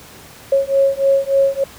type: beating tone pair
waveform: sine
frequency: 546 / 549.4 Hz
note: C#5 / C#5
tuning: -26 / -16 cents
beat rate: 3.4 Hz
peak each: -15 dBFS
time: 0.52-1.64 s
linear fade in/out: 5 ms
effects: pink hiss -40 dBFS RMS until 1.78 s + high-pass 60 Hz 12 dB/octave